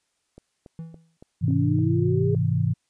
click train, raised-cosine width 2 ms, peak -31 dBFS, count 6, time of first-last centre 0.38-1.788 s, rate 3.55 Hz
triangle tone with exponential decay, 163.7 Hz, E3, 12 cents flat, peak -28 dBFS, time 0.79-1.17 s, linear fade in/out 0 ms, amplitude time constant 82 ms
sine chord, Ab augmented, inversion none, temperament just, 103.83 / 129.78 / 162.23 Hz, Ab2 / C3 / E3, 0 / -14 / -27 cents, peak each -24 dBFS, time 1.41-2.74 s, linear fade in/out 20 ms
sine exponential sweep, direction up, 265.9 to 415.3 Hz, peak -24 dBFS, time 1.48-2.35 s, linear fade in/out 2 ms
effects white hiss -73 dBFS RMS until 2.89 s + resampled to 22050 Hz

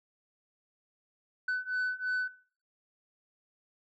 sine beating tone pair, 1501 / 1504 Hz, F#6 / F#6, +24 / +28 cents, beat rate 3 Hz, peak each -31 dBFS, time 1.48-2.28 s, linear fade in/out 5 ms, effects noise-tail reverb RT60 0.5 s tail -21 dB re dry + tanh soft clip ceiling -27 dBFS

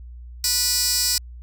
15% pulse tone with high-pass filter, 490 Hz, B4, 14 cents flat, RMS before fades -21 dBFS, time 0.44-1.18 s, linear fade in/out 2 ms, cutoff 5600 Hz, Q 1.9, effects added 60 Hz sine -36 dBFS peak until 1.42 s

